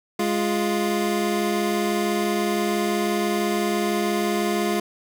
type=tone pair together; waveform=25% pulse; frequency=207.6 / 349.2 Hz; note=G#3 / F4; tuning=0 / 0 cents; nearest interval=major sixth; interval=900 cents; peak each=-20 dBFS; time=0.19-4.8 s; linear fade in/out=5 ms; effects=none